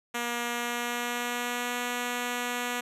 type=tone with pitch glide; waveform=5% pulse; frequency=238.5 to 243.8 Hz; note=A#3 to B3; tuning=+40 to -22 cents; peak=-18 dBFS; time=0.14-2.81 s; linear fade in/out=10 ms; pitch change=+38 cents; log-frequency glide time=0.45-1.77 s; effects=resampled to 32000 Hz